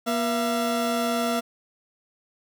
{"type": "tone pair together", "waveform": "30% pulse", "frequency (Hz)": [239.1, 676.3], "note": ["A#3", "E5"], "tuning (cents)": [44, 44], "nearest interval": "octave + tritone", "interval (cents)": 1800, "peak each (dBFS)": -23, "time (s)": [0.06, 1.41], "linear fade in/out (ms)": 20, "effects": []}